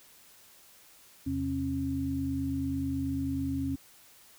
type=tone cluster; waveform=sine; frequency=82.6 / 131.8 / 271.5 Hz; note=E2 / C3 / C#4; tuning=+4 / +13 / -36 cents; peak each=-36 / -38 / -30 dBFS; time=1.26-3.76 s; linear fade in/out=10 ms; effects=white hiss -57 dBFS RMS until 4.38 s